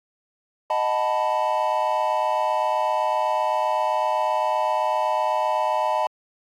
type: chord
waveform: triangle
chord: B dominant seventh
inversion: first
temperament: equal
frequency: 622.3 / 740 / 880 / 987.8 Hz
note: D#5 / F#5 / A5 / B5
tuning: 0 / 0 / 0 / 0 cents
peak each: -23 / -27 / -22 / -24 dBFS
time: 0.7-6.07 s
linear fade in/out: 2 ms
effects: AAC 48 kbps